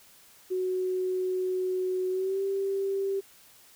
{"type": "tone with pitch glide", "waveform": "sine", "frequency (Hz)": [370, 391.3], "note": ["F#4", "G4"], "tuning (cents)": [0, -3], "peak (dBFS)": -26, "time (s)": [0.5, 3.21], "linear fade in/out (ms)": 20, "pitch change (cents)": 97, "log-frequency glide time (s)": [2.1, 2.42], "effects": ["white hiss -56 dBFS RMS until 3.75 s"]}